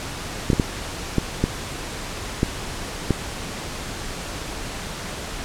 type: clicks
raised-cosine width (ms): 3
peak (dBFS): -4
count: 7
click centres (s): 0.502 / 0.532 / 0.598 / 1.183 / 1.44 / 2.431 / 3.107
effects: pink hiss -31 dBFS RMS until 5.44 s + low-pass 9000 Hz 12 dB/octave